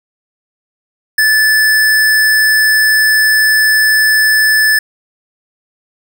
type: tone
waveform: square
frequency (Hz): 1742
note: A6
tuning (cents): -18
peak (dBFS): -8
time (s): 1.18-4.79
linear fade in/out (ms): 5
effects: none